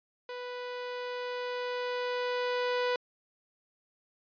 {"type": "tone with level ramp", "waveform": "sawtooth", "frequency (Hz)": 493.9, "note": "B4", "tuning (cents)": 0, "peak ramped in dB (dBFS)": [-34, -23], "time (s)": [0.29, 2.96], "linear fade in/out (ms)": 2, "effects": ["resampled to 11025 Hz"]}